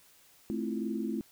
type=chord; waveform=sine; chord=F major seventh; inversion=first; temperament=just; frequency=218.3 / 261.9 / 327.4 / 349.2 Hz; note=A3 / C4 / E4 / F4; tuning=-13 / +2 / -12 / 0 cents; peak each=-34 / -37 / -37 / -40 dBFS; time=0.5-1.21 s; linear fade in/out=0 ms; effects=white hiss -61 dBFS RMS until 1.31 s